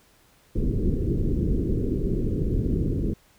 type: low-pass noise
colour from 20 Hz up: pink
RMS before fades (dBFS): -24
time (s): 0.55-3.14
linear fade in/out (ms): 10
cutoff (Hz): 430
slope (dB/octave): 48
effects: pink hiss -59 dBFS RMS until 3.38 s